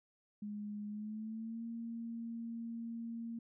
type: tone with pitch glide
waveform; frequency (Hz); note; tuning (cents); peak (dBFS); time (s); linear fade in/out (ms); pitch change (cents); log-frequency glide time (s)
sine; 208 to 230.8; G#3 to A#3; +3 to -17; -40; 0.42-3.39; 5; +180; 0.88-1.64
effects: none